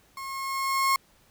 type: tone with level ramp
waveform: 35% pulse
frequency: 1081 Hz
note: C#6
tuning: 44 cents flat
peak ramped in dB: -34 to -18 dBFS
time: 0.17-0.96 s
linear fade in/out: 2 ms
effects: pink hiss -61 dBFS RMS until 1.3 s